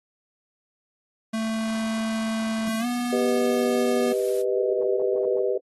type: tone with pitch glide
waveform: square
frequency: 222.1 to 243.6 Hz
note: A3 to B3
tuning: +16 to -24 cents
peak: -25 dBFS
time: 1.33-4.13 s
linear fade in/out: 10 ms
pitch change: +160 cents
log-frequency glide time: 2.79-2.86 s
type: noise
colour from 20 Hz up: blue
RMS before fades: -39 dBFS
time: 2.66-4.43 s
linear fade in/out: 20 ms
type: chord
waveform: sine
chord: G augmented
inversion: none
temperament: equal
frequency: 392 / 493.9 / 622.3 Hz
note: G4 / B4 / D#5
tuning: 0 / 0 / 0 cents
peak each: -24 / -25 / -29 dBFS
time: 3.12-5.58 s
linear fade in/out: 10 ms
effects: AAC 32 kbps